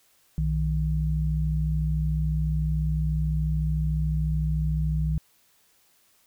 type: tone pair together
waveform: sine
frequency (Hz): 61.74 / 155.58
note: B1 / D#3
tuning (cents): 0 / 0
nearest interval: octave + major third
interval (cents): 1600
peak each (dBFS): -25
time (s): 0.38-5.18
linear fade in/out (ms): 0
effects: white hiss -63 dBFS RMS until 6.26 s